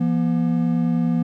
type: tone pair together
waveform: triangle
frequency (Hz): 170 / 240.4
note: F3 / B3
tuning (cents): -46 / -46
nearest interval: tritone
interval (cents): 600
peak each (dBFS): -18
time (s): 0-1.23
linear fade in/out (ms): 10
effects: none